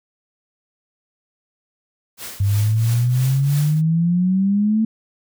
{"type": "noise with tremolo", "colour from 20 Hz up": "white", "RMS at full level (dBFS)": -31, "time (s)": [2.17, 3.82], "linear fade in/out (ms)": 50, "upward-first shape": "triangle", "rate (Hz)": 3, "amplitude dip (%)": 85}
{"type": "exponential sweep", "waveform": "sine", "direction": "up", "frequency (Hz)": [98, 223.4], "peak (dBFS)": -14, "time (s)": [2.4, 4.85], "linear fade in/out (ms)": 5}
{"effects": []}